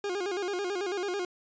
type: tone with vibrato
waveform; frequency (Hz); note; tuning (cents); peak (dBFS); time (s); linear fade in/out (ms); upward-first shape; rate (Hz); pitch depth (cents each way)
40% pulse; 381.3; G4; -48; -29; 0.04-1.25; 2; square; 9.1; 110
effects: resampled to 16000 Hz